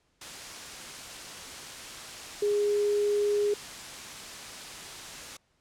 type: tone in noise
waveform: sine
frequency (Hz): 412.2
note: G#4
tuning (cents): -13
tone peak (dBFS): -23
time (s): 2.42-3.54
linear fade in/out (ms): 5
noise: white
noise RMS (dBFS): -41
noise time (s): 0.21-5.37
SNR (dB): +15
effects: pink hiss -71 dBFS RMS until 5.6 s + low-pass 8000 Hz 12 dB/octave